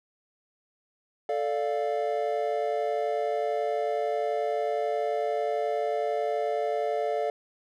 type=chord; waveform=triangle; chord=D minor; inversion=second; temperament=equal; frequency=440 / 587.3 / 698.5 Hz; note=A4 / D5 / F5; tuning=0 / 0 / 0 cents; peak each=-28 dBFS; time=1.29-7.3 s; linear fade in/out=2 ms; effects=none

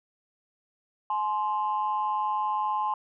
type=tone pair together; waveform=sine; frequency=849.3 / 1047 Hz; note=G#5 / C6; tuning=+39 / +1 cents; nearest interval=major third; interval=362 cents; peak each=-27 dBFS; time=1.1-2.94 s; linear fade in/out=2 ms; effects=tanh soft clip ceiling -18 dBFS

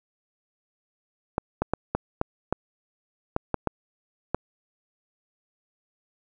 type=clicks; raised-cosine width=1 ms; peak=-9 dBFS; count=10; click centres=1.381 / 1.62 / 1.736 / 1.95 / 2.214 / 2.526 / 3.364 / 3.543 / 3.673 / 4.346 s; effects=none

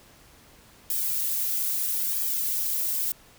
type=noise with flanger; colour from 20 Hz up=violet; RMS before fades=-27 dBFS; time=0.9-3.12 s; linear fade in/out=2 ms; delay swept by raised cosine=1.4 to 3.2 ms; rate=0.77 Hz; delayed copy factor=-1; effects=pink hiss -54 dBFS RMS until 3.38 s

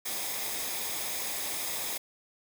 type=noise with comb filter; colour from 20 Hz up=white; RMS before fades=-34 dBFS; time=0.05-1.98 s; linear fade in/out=10 ms; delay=0.69 ms; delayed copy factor=-0.5; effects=none

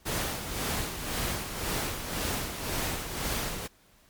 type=noise with tremolo; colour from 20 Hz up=pink; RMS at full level=-30 dBFS; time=0.05-3.68 s; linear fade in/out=20 ms; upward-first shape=sine; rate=1.9 Hz; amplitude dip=55%; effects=pink hiss -61 dBFS RMS until 4.09 s + MP3 96 kbps

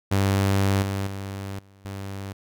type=tone with level steps; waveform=sawtooth; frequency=98 Hz; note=G2; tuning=in tune; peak=-15 / -21 / -27 / -47 / -28 dBFS; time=0.11-2.33 s; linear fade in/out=10 ms; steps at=0.82 / 1.07 / 1.59 / 1.85 s; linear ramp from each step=2 ms; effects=none

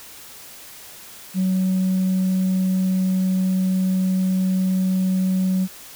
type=tone; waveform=sine; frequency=187 Hz; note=F#3; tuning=19 cents sharp; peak=-15 dBFS; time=1.34-5.68 s; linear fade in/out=50 ms; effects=tanh soft clip ceiling -15 dBFS + white hiss -41 dBFS RMS until 5.95 s

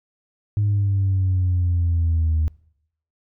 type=exponential sweep; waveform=sine; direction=down; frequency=104.4 to 77.6 Hz; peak=-15 dBFS; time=0.57-2.48 s; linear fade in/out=0 ms; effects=noise-tail reverb RT60 0.7 s tail -24 dB re dry + tanh soft clip ceiling -14 dBFS

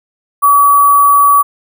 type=tone with sample-and-hold; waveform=sine; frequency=1139 Hz; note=C#6; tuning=47 cents sharp; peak=-4 dBFS; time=0.42-1.43 s; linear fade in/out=20 ms; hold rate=11025 Hz; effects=none

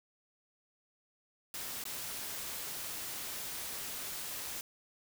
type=noise with dropouts; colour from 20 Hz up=white; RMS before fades=-41 dBFS; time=1.54-4.61 s; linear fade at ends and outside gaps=1 ms; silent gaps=1.839-1.853 s; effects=none

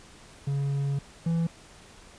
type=tone pair in turn; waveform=triangle; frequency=139.9 / 166.37 Hz; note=C#3 / E3; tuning=+16 / +16 cents; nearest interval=minor third; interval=300 cents; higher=second; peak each=-23 / -21 dBFS; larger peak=second; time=0.47-0.99 / 1.26-1.47 s; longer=first; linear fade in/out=5 ms; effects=pink hiss -51 dBFS RMS until 2.18 s + resampled to 22050 Hz

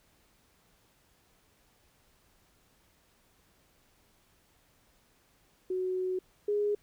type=tone pair in turn; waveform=sine; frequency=370 / 413.7 Hz; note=F#4 / G#4; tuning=0 / -7 cents; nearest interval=major second; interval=193 cents; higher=second; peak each=-29 / -26 dBFS; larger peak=second; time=5.7-6.19 / 6.48-6.75 s; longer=first; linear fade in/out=5 ms; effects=pink hiss -67 dBFS RMS until 6.82 s

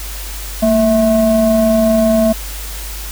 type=ring-modulated tone; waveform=triangle; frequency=213.7 Hz; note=G#3; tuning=50 cents sharp; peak=-4 dBFS; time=0.62-2.33 s; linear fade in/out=10 ms; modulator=440 Hz; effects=added 50 Hz sine -25 dBFS peak until 3.11 s + white hiss -29 dBFS RMS until 3.11 s

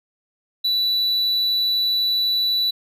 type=tone; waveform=triangle; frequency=3956 Hz; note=B7; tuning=2 cents sharp; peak=-16 dBFS; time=0.64-2.71 s; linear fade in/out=10 ms; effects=none

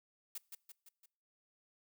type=noise with echo; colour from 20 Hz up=blue; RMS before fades=-43 dBFS; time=0.35-0.38 s; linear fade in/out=5 ms; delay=170 ms; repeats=4; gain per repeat=-5 dB; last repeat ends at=1.06 s; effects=noise-tail reverb RT60 0.6 s tail -24 dB re dry

